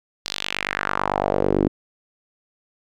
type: tone with band-pass filter sweep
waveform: sawtooth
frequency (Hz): 49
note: G1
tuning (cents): 0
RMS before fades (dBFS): -23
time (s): 0.25-1.68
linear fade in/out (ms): 10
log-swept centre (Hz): 4700 to 300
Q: 2.5
effects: none